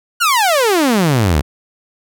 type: exponential sweep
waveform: sawtooth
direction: down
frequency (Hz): 1480 to 65.41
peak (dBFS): -7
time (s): 0.2-1.42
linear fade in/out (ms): 20
effects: none